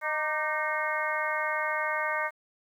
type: harmonic tone with a mistuned harmonic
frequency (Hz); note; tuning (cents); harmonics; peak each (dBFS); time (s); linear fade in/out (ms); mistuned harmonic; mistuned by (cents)
308.3; D#4; -16; 2 / 3 / 4 / 5 / 6 / 7; -34 / -34 / -34 / -34 / -34 / -34; 0.01-2.31; 50; 4; -61
effects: 10-bit